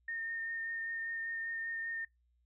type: tone with vibrato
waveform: sine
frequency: 1827 Hz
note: A#6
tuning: 35 cents flat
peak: -36 dBFS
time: 0.08-2.05 s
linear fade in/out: 5 ms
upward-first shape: sine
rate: 5.1 Hz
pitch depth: 12 cents each way
effects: noise-tail reverb RT60 0.2 s tail -26 dB re dry + added 60 Hz sine -70 dBFS peak until 2.45 s